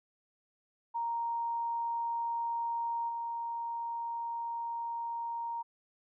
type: tone with level steps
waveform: sine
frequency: 932.3 Hz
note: A#5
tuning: in tune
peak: -31 / -34 dBFS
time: 0.94-5.63 s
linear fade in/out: 20 ms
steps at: 3.08 s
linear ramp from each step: 20 ms
effects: none